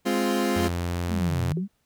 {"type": "chord", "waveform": "30% pulse", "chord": "F minor", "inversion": "first", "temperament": "equal", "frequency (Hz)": [207.7, 261.6, 349.2], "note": ["Ab3", "C4", "F4"], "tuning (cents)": [0, 0, 0], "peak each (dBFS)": -24, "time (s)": [0.05, 0.69], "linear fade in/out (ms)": 20}
{"type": "tone with pitch glide", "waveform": "sawtooth", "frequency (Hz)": [86.7, 87.35], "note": ["F2", "F2"], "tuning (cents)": [-12, 1], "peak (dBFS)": -22, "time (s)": [0.56, 1.53], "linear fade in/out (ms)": 5, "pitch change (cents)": 13, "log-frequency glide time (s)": [0.67, 1.22]}
{"type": "linear two-way sweep", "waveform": "sine", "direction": "down then up", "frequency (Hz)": [232.1, 115, 208.8], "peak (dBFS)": -25, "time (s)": [1.08, 1.68], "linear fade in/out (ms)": 50, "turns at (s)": 1.43}
{"type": "tone with exponential decay", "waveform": "sine", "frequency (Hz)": 372.6, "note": "F#4", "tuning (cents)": 12, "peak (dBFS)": -26, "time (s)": [1.57, 1.66], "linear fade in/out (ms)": 2, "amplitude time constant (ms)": 18}
{"effects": ["pink hiss -71 dBFS RMS until 1.85 s"]}